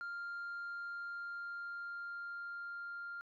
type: tone with level ramp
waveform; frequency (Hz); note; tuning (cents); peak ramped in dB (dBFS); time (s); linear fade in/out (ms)
sine; 1396.9; F6; 0; -38 to -41; 0.01-3.21; 0
effects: tanh soft clip ceiling -39 dBFS